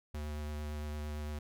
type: tone with vibrato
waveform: square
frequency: 75 Hz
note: D2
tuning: 37 cents sharp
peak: -38 dBFS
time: 0.14-1.39 s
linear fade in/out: 5 ms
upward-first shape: sine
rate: 8.8 Hz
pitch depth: 13 cents each way
effects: none